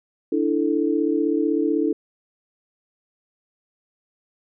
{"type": "chord", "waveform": "sine", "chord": "D suspended second", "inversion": "none", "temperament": "equal", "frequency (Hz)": [293.7, 329.6, 440], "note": ["D4", "E4", "A4"], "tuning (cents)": [0, 0, 0], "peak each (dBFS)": [-22, -22, -24], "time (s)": [0.32, 1.93], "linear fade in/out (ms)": 5, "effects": []}